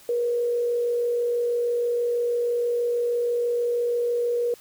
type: tone with frequency modulation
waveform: sine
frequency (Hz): 478.5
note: A#4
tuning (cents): +45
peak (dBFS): -21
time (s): 0.09-4.54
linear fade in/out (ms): 2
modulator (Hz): 46.2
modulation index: 0.22
effects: white hiss -51 dBFS RMS until 4.6 s